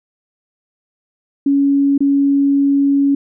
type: tone with dropouts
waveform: sine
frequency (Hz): 279.5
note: C#4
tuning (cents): +14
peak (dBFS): -10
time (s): 1.46-3.15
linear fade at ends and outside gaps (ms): 5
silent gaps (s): 1.979-2.005
effects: none